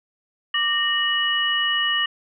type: tone cluster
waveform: sine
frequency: 1179 / 1842 / 2927 Hz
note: D6 / A#6 / F#7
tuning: +6 / -21 / -19 cents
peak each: -28 / -23 / -21 dBFS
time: 0.54-2.06 s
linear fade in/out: 5 ms
effects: none